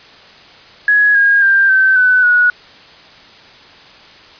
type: tone with pitch steps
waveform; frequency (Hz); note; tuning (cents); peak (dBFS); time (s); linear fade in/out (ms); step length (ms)
sine; 1675 / 1630.1 / 1586.5 / 1544 / 1502.6 / 1462.4; G#6 / G#6 / G6 / G6 / F#6 / F#6; +14 / -33 / +20 / -27 / +26 / -21; -7; 0.88-2.5; 2; 270
effects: white hiss -40 dBFS RMS until 4.39 s + resampled to 11025 Hz